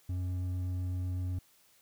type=tone with hard clipping; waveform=sine; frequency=90.8 Hz; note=F#2; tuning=32 cents flat; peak=-33 dBFS; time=0.09-1.39 s; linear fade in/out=5 ms; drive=5 dB; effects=white hiss -65 dBFS RMS until 1.81 s